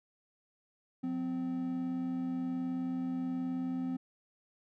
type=tone pair together; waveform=triangle; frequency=178.8 / 257.6 Hz; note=F3 / C4; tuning=+41 / -27 cents; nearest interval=tritone; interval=632 cents; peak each=-39 / -31 dBFS; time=1.03-3.97 s; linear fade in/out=10 ms; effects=none